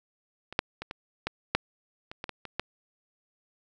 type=clicks; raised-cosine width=0.3 ms; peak=-24 / -6 / -20 / -20 / -13 / -6 / -24 / -19 / -19 / -23 / -12 dBFS; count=11; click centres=0.526 / 0.591 / 0.82 / 0.911 / 1.27 / 1.55 / 2.115 / 2.241 / 2.293 / 2.453 / 2.596 s; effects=none